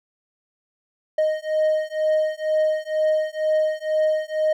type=beating tone pair; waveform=triangle; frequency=620 / 622.1 Hz; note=D#5 / D#5; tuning=-6 / 0 cents; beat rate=2.1 Hz; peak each=-20 dBFS; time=1.18-4.53 s; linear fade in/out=5 ms; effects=none